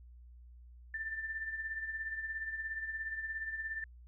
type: tone with tremolo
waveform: sine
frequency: 1778 Hz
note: A6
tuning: 18 cents sharp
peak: -34 dBFS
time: 0.94-3.84 s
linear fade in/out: 2 ms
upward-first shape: triangle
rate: 17 Hz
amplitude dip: 65%
effects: added 60 Hz sine -52 dBFS peak until 4.07 s